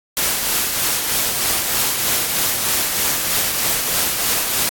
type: noise with tremolo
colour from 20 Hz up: white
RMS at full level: -17 dBFS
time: 0.17-4.69 s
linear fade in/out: 0 ms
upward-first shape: triangle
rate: 3.2 Hz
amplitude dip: 40%
effects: AAC 64 kbps